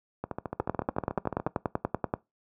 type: two click trains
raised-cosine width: 1 ms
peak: -18 / -12 dBFS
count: 18 / 17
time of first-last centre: 0.24-1.472 / 0.6-2.138 s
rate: 13.8 / 10.4 Hz
effects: noise-tail reverb RT60 0.2 s tail -21 dB re dry + high-pass 80 Hz 12 dB/octave